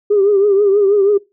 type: tone with vibrato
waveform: sine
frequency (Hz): 402.2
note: G4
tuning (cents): +44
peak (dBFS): -8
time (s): 0.1-1.18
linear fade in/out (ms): 10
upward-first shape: triangle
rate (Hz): 6.2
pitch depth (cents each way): 90
effects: noise-tail reverb RT60 0.2 s tail -19 dB re dry + tanh soft clip ceiling -4 dBFS